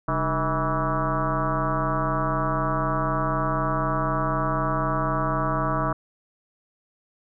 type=tone with frequency modulation; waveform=sine; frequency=640 Hz; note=D#5; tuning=49 cents sharp; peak=-21 dBFS; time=0.08-5.93 s; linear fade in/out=5 ms; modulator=168 Hz; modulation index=4.2; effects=none